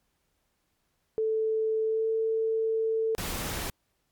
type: tone with pitch glide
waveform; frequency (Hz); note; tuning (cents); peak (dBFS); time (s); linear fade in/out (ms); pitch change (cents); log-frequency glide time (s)
sine; 440 to 445.4; A4 to A4; 0 to +21; -24; 1.18-3.15; 0; +21; 1.84-2.08
type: noise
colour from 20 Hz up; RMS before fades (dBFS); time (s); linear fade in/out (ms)
pink; -33; 3.18-3.7; 2
effects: pink hiss -75 dBFS RMS until 4.11 s + MP3 96 kbps